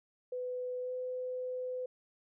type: tone with pitch glide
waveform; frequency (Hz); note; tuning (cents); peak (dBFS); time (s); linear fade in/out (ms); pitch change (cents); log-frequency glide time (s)
sine; 500 to 505.5; B4 to B4; +21 to +40; -35; 0.32-1.86; 5; +19; 0.81-0.92
effects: none